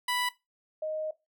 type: tone pair in turn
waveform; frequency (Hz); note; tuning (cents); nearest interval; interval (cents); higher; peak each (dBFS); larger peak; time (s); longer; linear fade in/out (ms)
15% pulse / sine; 987.8 / 622.3; B5 / D#5; 0 / 0; minor sixth; 800; first; -21 / -30; first; 0.08-0.29 / 0.82-1.11; second; 5
effects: noise-tail reverb RT60 0.2 s tail -17 dB re dry